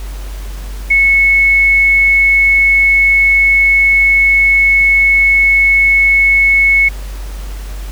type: tone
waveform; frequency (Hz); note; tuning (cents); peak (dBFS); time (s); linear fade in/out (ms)
sine; 2200; C#7; -14; -6; 0.9-6.89; 10
effects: added 48 Hz sine -21 dBFS peak until 7.91 s + pink hiss -35 dBFS RMS until 7.91 s